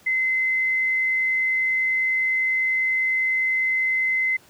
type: tone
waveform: sine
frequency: 2055 Hz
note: C7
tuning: 32 cents flat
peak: -19 dBFS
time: 0.06-4.37 s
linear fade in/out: 10 ms
effects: pink hiss -53 dBFS RMS until 4.49 s + high-pass 100 Hz 12 dB/octave